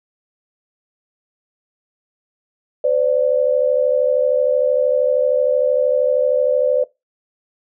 sine tone pair together, 511 / 584 Hz, C5 / D5, -41 / -10 cents, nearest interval major second, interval 231 cents, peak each -16 dBFS, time 2.84-6.84 s, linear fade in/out 5 ms, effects noise-tail reverb RT60 0.2 s tail -20 dB re dry

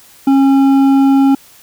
triangle tone with hard clipping, 272.6 Hz, C#4, 29 cents flat, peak -8 dBFS, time 0.27-1.35 s, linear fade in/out 5 ms, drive 11 dB, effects white hiss -43 dBFS RMS until 1.62 s

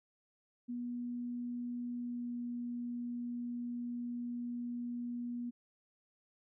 sine tone with pitch glide, 242.4 to 240.9 Hz, B3 to B3, -32 to -43 cents, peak -37 dBFS, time 0.68-5.51 s, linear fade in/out 20 ms, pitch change -11 cents, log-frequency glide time 1.95-2.35 s, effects none

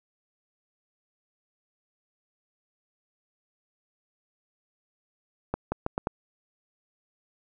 accelerating click train, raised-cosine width 1 ms, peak -13 dBFS, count 5, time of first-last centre 5.54-6.071 s, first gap 180 ms, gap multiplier 0.8, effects none

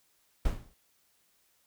brown noise with exponential decay, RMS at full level -25 dBFS, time 0.45-0.74 s, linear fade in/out 5 ms, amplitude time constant 62 ms, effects white hiss -70 dBFS RMS until 1.66 s

